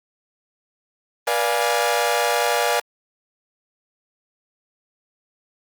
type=chord; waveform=sawtooth; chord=B diminished seventh; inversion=none; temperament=equal with one note detuned; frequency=482 / 587.3 / 698.5 / 830.6 Hz; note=B4 / D5 / F5 / Ab5; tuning=-42 / 0 / 0 / 0 cents; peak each=-20 dBFS; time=1.27-2.8 s; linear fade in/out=5 ms; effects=Opus 32 kbps